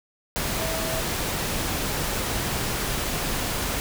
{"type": "tone in noise", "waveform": "sine", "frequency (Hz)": 649, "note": "E5", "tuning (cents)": -27, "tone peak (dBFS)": -31, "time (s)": [0.58, 1], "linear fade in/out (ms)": 0, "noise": "pink", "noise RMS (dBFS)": -27, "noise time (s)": [0.36, 3.8], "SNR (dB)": -7, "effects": []}